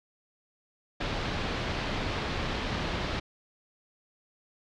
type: low-pass noise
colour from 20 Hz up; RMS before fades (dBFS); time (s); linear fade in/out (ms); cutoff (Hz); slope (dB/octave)
pink; -32; 1-3.2; 10; 4400; 24
effects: none